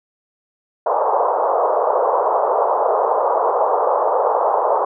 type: band-pass noise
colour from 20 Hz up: pink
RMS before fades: -17 dBFS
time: 0.86-4.85 s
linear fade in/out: 5 ms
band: 460 to 1100 Hz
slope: 48 dB/octave
effects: none